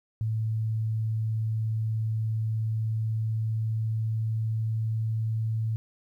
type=tone with pitch glide; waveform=sine; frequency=110.4 to 111.17 Hz; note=A2 to A2; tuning=+6 to +18 cents; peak=-25 dBFS; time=0.21-5.76 s; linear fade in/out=0 ms; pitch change=+12 cents; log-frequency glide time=2.5-5.49 s; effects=11-bit